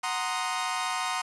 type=chord; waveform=sawtooth; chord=C half-diminished seventh; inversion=second; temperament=equal; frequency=740 / 932.3 / 1046.5 / 1244.5 Hz; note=Gb5 / Bb5 / C6 / Eb6; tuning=0 / 0 / 0 / 0 cents; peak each=-30 dBFS; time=0.03-1.22 s; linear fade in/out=10 ms; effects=resampled to 24000 Hz + 8-bit